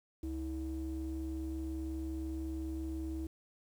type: ring-modulated tone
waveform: triangle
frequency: 126.4 Hz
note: B2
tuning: 41 cents sharp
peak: -30 dBFS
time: 0.23-3.27 s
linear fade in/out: 5 ms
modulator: 196 Hz
effects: tanh soft clip ceiling -30 dBFS + 10-bit